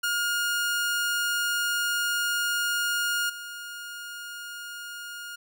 sawtooth tone with level steps, 1425 Hz, F6, 34 cents sharp, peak -21 / -33 dBFS, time 0.03-5.36 s, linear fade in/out 10 ms, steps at 3.29 s, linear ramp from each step 10 ms, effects none

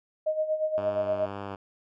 sine tone with tremolo, 622.3 Hz, D#5, in tune, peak -22 dBFS, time 0.26-1.26 s, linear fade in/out 10 ms, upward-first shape sine, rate 8.5 Hz, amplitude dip 70%
5% pulse tone with vibrato, 98.7 Hz, G2, 12 cents sharp, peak -23 dBFS, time 0.77-1.56 s, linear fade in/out 10 ms, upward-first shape sine, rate 2 Hz, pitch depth 27 cents each way
effects low-pass 2000 Hz 12 dB/octave

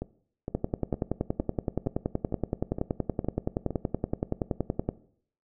two click trains, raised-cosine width 2 ms, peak -19 / -13 dBFS, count 9 / 47, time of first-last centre 0.02-3.707 / 0.55-4.89 s, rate 2.17 / 10.6 Hz, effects noise-tail reverb RT60 0.6 s tail -18 dB re dry

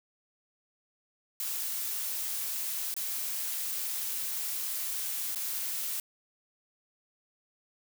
blue noise with dropouts, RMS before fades -34 dBFS, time 1.4-6 s, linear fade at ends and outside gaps 1 ms, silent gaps 2.941-2.965 / 5.348-5.358 s, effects none

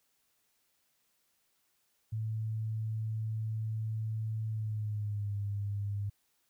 sine tone with pitch glide, 110 to 101.45 Hz, A2 to G#2, 0 to -40 cents, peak -32 dBFS, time 2.12-6.1 s, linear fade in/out 10 ms, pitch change -140 cents, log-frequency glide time 4.49-5.35 s, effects white hiss -75 dBFS RMS until 6.49 s

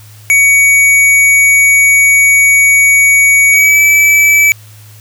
square tone with pitch glide, 2250 to 2303 Hz, C#7 to D7, +25 to -34 cents, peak -5 dBFS, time 0.3-4.52 s, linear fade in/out 0 ms, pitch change +41 cents, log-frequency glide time 3.51-3.8 s, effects added 106 Hz sine -34 dBFS peak until 5 s + white hiss -41 dBFS RMS until 5 s

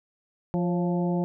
harmonic tone with a mistuned harmonic, 174.61 Hz, F3, in tune, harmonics 1 / 2 / 3 / 4 / 5, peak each -24 / -30 / -34 / -36 / -38 dBFS, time 0.54-1.24 s, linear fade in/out 0 ms, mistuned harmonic 3, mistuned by +61 cents, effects none

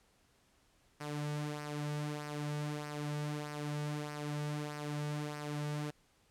sawtooth tone with flanger, 148.4 Hz, D3, 18 cents sharp, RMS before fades -39 dBFS, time 1-5.91 s, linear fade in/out 10 ms, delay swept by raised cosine 0.27 to 2.97 ms, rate 1.6 Hz, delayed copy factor -0.55, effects pink hiss -70 dBFS RMS until 6.3 s + low-pass 11000 Hz 12 dB/octave

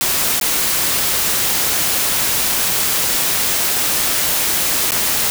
white noise with dropouts, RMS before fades -17 dBFS, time 0.01-5.3 s, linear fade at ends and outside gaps 0 ms, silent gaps 0.398-0.412 / 4.908-4.919 s, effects none

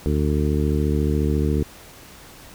harmonic tone, 74.2 Hz, D2, 18 cents sharp, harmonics 1 / 2 / 3 / 4 / 5 / 6, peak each -21 / -24 / -26 / -27 / -28 / -29 dBFS, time 0.06-1.63 s, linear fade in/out 0 ms, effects pink hiss -44 dBFS RMS until 2.54 s

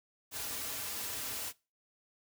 white noise with comb filter, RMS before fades -39 dBFS, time 0.31-1.53 s, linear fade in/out 50 ms, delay 5.5 ms, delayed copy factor -0.7, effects noise-tail reverb RT60 0.3 s tail -22 dB re dry

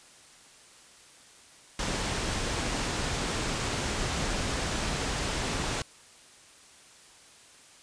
pink low-pass noise, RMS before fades -31 dBFS, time 1.79-5.82 s, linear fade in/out 2 ms, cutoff 8800 Hz, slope 24 dB/octave, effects white hiss -54 dBFS RMS until 7.82 s + resampled to 22050 Hz

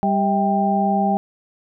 harmonic tone with a mistuned harmonic, 197.6 Hz, G3, 14 cents sharp, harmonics 1 / 2 / 3 / 4, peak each -19 / -28 / -25 / -19 dBFS, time 0.03-1.17 s, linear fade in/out 0 ms, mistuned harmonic 3, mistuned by +140 cents, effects none

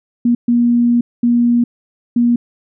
sine tone bursts at uneven times, 238.7 Hz, A#3, 41 cents sharp, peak -9 dBFS, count 4, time 0.25-0.35 / 0.48-1.01 / 1.23-1.64 / 2.16-2.36 s, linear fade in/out 5 ms, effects none

